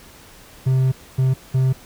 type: tone bursts at uneven times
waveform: triangle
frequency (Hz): 130.81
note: C3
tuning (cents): 0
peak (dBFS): -12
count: 3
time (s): 0.66-0.92 / 1.18-1.34 / 1.54-1.73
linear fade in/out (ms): 10
effects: pink hiss -45 dBFS RMS until 1.85 s